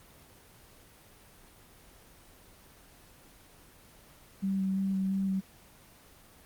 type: tone with vibrato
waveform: sine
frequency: 192.5 Hz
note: G3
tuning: 31 cents flat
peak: -27 dBFS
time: 4.42-5.41 s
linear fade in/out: 20 ms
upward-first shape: square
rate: 2.9 Hz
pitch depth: 11 cents each way
effects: pink hiss -56 dBFS RMS until 6.45 s + Opus 24 kbps